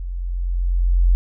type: tone with level ramp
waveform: sine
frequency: 44.08 Hz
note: F1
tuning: 17 cents sharp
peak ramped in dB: -25 to -10 dBFS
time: 0-1.15 s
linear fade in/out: 0 ms
effects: none